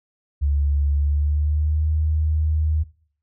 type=tone with pitch glide; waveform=sine; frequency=71.5 to 77.52 Hz; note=D2 to D#2; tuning=-46 to -6 cents; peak=-17 dBFS; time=0.41-2.84 s; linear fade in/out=20 ms; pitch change=+140 cents; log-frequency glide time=0.93-1.89 s; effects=noise-tail reverb RT60 0.5 s tail -19 dB re dry